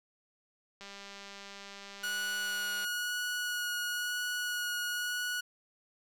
click train, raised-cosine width 0.2 ms, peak -30 dBFS, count 406, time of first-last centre 0.81-2.845 s, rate 199 Hz
sawtooth tone with vibrato, 1457 Hz, F#6, 27 cents flat, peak -29 dBFS, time 2.03-5.41 s, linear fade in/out 10 ms, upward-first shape sine, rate 1 Hz, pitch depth 10 cents each way
effects none

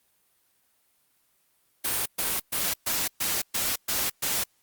white noise bursts, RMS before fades -27 dBFS, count 8, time 1.84-4.44 s, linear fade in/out 10 ms, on 220 ms, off 120 ms, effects white hiss -68 dBFS RMS until 4.62 s + Opus 32 kbps

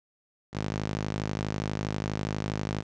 sawtooth tone with high-pass filter, 52.3 Hz, G#1, 13 cents sharp, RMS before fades -32 dBFS, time 0.52-2.84 s, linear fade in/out 50 ms, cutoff 130 Hz, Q 1.2, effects resampled to 16000 Hz + 8-bit

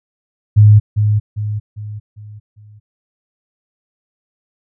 sine tone with echo, 105.4 Hz, G#2, 26 cents sharp, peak -3 dBFS, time 0.56-0.8 s, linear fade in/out 20 ms, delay 400 ms, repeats 5, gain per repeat -7 dB, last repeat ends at 2.8 s, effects none

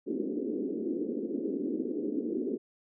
pink band-pass noise, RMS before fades -33 dBFS, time 0.06-2.58 s, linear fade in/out 20 ms, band 230 to 430 Hz, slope 48 dB/octave, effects none

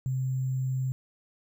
sine tone with sample-and-hold, 130.8 Hz, C3, in tune, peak -26 dBFS, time 0.06-0.92 s, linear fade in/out 0 ms, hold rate 7350 Hz, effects none

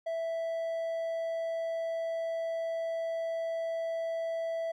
triangle tone, 659.3 Hz, E5, in tune, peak -29 dBFS, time 0.06-4.72 s, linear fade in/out 10 ms, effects none

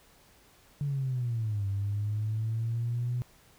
sine linear two-way sweep, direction down then up, 145.5 to 98 to 123.8 Hz, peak -27 dBFS, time 0.81-3.22 s, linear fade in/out 0 ms, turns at 1.67 s, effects tanh soft clip ceiling -23 dBFS + pink hiss -60 dBFS RMS until 3.58 s

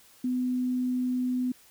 sine tone, 251.5 Hz, B3, 32 cents sharp, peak -25 dBFS, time 0.24-1.52 s, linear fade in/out 5 ms, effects white hiss -57 dBFS RMS until 1.7 s

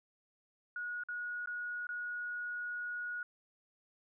sine tone with dropouts, 1452 Hz, F#6, 33 cents flat, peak -37 dBFS, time 0.76-3.23 s, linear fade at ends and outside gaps 2 ms, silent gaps 1.036-1.086 / 1.459-1.473 / 1.869-1.89 s, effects none

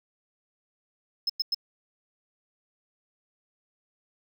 triangle tone bursts, 5170 Hz, E8, 34 cents flat, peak -22 dBFS, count 3, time 1.27-1.546 s, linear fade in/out 5 ms, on 26 ms, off 99 ms, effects none

